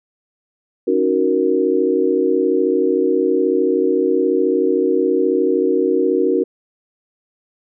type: chord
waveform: sine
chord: D# minor seventh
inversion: third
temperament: equal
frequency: 277.2 / 311.1 / 370 / 466.2 Hz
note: C#4 / D#4 / F#4 / A#4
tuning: 0 / 0 / 0 / 0 cents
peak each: -21 / -21 / -17 / -18 dBFS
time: 0.87-6.44 s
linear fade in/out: 10 ms
effects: none